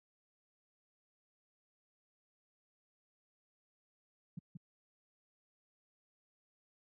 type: tone with echo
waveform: sine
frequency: 165.8 Hz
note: E3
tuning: 10 cents sharp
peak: -39 dBFS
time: 4.37-4.39 s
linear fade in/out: 5 ms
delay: 180 ms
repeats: 1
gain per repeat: -4 dB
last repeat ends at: 4.57 s
effects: high-pass 100 Hz 12 dB/octave